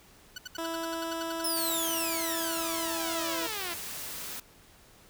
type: tone bursts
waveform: 15% pulse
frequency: 1485 Hz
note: F#6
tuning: 6 cents sharp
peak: -30 dBFS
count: 12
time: 0.36-1.416 s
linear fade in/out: 5 ms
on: 22 ms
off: 72 ms
type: tone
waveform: 15% pulse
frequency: 329.6 Hz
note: E4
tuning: in tune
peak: -26 dBFS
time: 0.58-3.47 s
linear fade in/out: 5 ms
type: exponential sweep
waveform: 5% pulse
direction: down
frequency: 5380 to 330.8 Hz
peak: -23 dBFS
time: 1.44-3.74 s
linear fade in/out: 5 ms
type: noise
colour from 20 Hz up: white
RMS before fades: -39 dBFS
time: 1.56-4.4 s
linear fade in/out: 5 ms
effects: pink hiss -57 dBFS RMS until 5.09 s